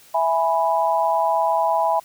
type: chord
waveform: sine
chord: E major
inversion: none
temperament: equal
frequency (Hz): 659.3 / 830.6 / 987.8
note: E5 / G#5 / B5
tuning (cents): 0 / 0 / 0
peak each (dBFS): -21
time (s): 0.14-2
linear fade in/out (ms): 10
effects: white hiss -50 dBFS RMS until 2.04 s